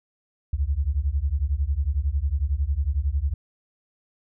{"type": "beating tone pair", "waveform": "sine", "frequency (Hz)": [65.41, 76.41], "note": ["C2", "D#2"], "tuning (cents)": [0, -31], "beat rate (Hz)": 11, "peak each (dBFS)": -24, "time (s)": [0.53, 3.34], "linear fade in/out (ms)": 5, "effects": []}